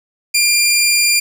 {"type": "tone", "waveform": "15% pulse", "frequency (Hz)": 2394, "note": "D7", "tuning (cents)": 33, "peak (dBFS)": -4, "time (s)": [0.34, 1.2], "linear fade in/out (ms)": 10, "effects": []}